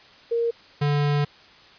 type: tone pair in turn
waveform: sine / square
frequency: 466.2 / 145.58 Hz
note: A#4 / D3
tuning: 0 / -15 cents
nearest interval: octave + minor sixth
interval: 2015 cents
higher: first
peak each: -20 dBFS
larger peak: neither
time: 0.31-0.51 / 0.81-1.25 s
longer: second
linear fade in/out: 10 ms
effects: white hiss -50 dBFS RMS until 1.78 s + resampled to 11025 Hz